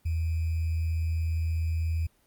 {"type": "tone with sample-and-hold", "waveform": "sine", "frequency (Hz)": 81.5, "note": "E2", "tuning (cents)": -19, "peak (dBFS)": -25, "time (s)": [0.05, 2.07], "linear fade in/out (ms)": 10, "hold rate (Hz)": 2450, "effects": ["pink hiss -66 dBFS RMS until 2.26 s", "Opus 32 kbps"]}